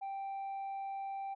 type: tone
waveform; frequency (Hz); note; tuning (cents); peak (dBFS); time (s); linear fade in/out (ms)
sine; 784; G5; 0; -35; 0.01-1.35; 20
effects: tanh soft clip ceiling -37 dBFS